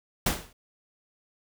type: noise with exponential decay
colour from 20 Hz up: pink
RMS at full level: -21 dBFS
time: 0.26-0.53 s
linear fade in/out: 5 ms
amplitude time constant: 58 ms
effects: none